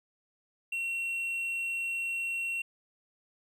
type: tone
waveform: triangle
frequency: 2728 Hz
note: F7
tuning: 41 cents flat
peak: -29 dBFS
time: 0.72-2.62 s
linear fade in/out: 5 ms
effects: none